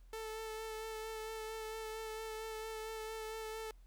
sawtooth tone with vibrato, 440 Hz, A4, in tune, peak -38 dBFS, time 0.13-3.71 s, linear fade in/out 2 ms, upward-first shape sine, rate 4.4 Hz, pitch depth 17 cents each way, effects added 42 Hz sine -56 dBFS peak until 3.86 s + pink hiss -75 dBFS RMS until 3.86 s

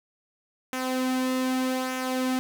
sawtooth tone with flanger, 257.5 Hz, C4, 28 cents flat, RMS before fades -27 dBFS, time 0.73-2.39 s, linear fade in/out 0 ms, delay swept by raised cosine 0.22 to 2.62 ms, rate 0.82 Hz, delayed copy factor -0.5, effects none

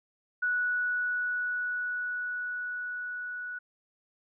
sine tone with level ramp, 1472 Hz, F#6, 9 cents flat, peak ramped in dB -25 to -35 dBFS, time 0.42-3.59 s, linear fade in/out 10 ms, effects none

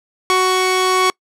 sawtooth tone pair together, 371.7 / 1113.8 Hz, F#4 / C#6, +8 / +8 cents, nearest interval octave + perfect fifth, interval 1900 cents, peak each -12 dBFS, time 0.3-1.1 s, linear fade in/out 0 ms, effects noise-tail reverb RT60 0.1 s tail -26 dB re dry + low-pass 10000 Hz 12 dB/octave

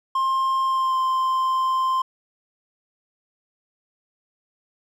triangle tone with pitch glide, 1060 to 1044.8 Hz, C6 to C6, +22 to -3 cents, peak -17 dBFS, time 0.15-2.02 s, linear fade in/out 5 ms, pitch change -25 cents, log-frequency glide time 0.64-0.97 s, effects none

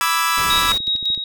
sawtooth chord, E dominant seventh, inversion second, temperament equal, 987.8 / 1174.7 / 1318.5 / 1661.2 Hz, B5 / D6 / E6 / G#6, 0 / 0 / 0 / 0 cents, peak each -19 / -19 / -16 / -21 dBFS, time 0.01-0.72 s, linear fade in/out 0 ms
pink noise, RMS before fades -29 dBFS, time 0.37-0.78 s, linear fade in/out 10 ms
sine tone with tremolo, 3793 Hz, A#7, 29 cents sharp, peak -16 dBFS, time 0.5-1.24 s, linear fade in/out 2 ms, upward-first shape square, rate 5.4 Hz, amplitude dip 55%
click train, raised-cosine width 3 ms, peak -25 dBFS, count 9, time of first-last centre 0.58-1.177 s, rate 13.4 Hz
effects none

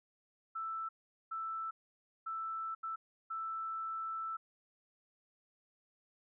sine tone bursts at uneven times, 1323 Hz, E6, 6 cents sharp, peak -37 dBFS, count 5, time 0.55-0.89 / 1.31-1.71 / 2.26-2.75 / 2.83-2.96 / 3.3-4.37 s, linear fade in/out 10 ms, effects none

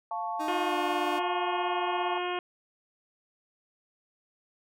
sine chord, F augmented, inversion none, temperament equal, 698.5 / 880 / 1108.7 Hz, F5 / A5 / C#6, 0 / 0 / 0 cents, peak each -35 / -33 / -37 dBFS, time 0.11-2.18 s, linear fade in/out 2 ms
30% pulse tone with pitch glide, 311.1 to 301.5 Hz, D#4 to D4, 0 to +46 cents, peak -31 dBFS, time 0.39-1.2 s, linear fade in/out 20 ms, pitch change -54 cents, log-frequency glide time 0.67-0.73 s
harmonic tone, 357.9 Hz, F4, 42 cents sharp, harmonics 1 / 2 / 3 / 4 / 5 / 6 / 7 / 8 / 9, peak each -33 / -35 / -36 / -41 / -44 / -45 / -41 / -42 / -44 dBFS, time 0.48-2.39 s, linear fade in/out 2 ms
effects none

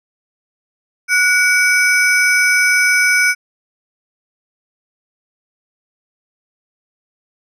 square ring-modulated tone, 1869 Hz, A#6, 4 cents sharp, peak -8 dBFS, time 1.08-3.35 s, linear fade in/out 50 ms, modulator 404 Hz, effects low-pass 11000 Hz 12 dB/octave

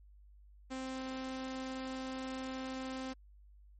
sawtooth tone, 261.6 Hz, C4, in tune, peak -35 dBFS, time 0.7-3.14 s, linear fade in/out 20 ms, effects added 50 Hz sine -56 dBFS peak until 3.79 s + MP3 32 kbps

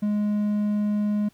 triangle tone, 208.4 Hz, G#3, 6 cents sharp, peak -19 dBFS, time 0.02-1.29 s, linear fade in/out 10 ms, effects pink hiss -61 dBFS RMS until 1.33 s

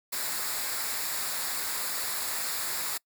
white noise with comb filter, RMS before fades -32 dBFS, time 0.12-2.98 s, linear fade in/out 10 ms, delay 0.33 ms, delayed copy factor -0.6, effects noise-tail reverb RT60 0.1 s tail -25 dB re dry

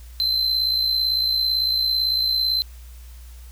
triangle tone with amplitude modulation, 4084 Hz, C8, 43 cents flat, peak -15 dBFS, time 0.2-2.62 s, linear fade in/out 0 ms, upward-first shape sine, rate 57.9 Hz, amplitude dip 50%, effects added 60 Hz sine -38 dBFS peak until 3.51 s + white hiss -52 dBFS RMS until 3.51 s

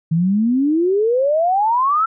sine exponential sweep, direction up, 157 to 1355 Hz, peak -13 dBFS, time 0.11-2.06 s, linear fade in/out 10 ms, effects none

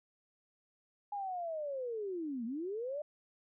sine linear two-way sweep, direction down then up, 830 to 220 to 610 Hz, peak -36 dBFS, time 1.12-3.02 s, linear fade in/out 5 ms, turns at 2.45 s, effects none

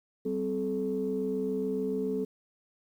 sine tone cluster, 192.9 / 260 / 430.5 Hz, G3 / C4 / A4, -28 / -11 / -38 cents, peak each -34 / -33 / -30 dBFS, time 0.25-2.25 s, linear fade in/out 10 ms, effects tanh soft clip ceiling -20 dBFS + 10-bit

